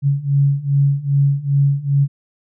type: beating tone pair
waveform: sine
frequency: 139 / 141.5 Hz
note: C#3 / C#3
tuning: +5 / +36 cents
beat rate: 2.5 Hz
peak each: -17 / -15 dBFS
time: 0.02-2.08 s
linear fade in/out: 50 ms
effects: none